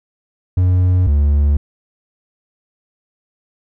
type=tone pair in turn; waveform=triangle; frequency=91.1 / 72.31 Hz; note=F#2 / D2; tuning=-26 / -26 cents; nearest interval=major third; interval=400 cents; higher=first; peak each=-8 dBFS; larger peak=neither; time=0.57-1.07 / 1.07-1.57 s; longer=neither; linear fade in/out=5 ms; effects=none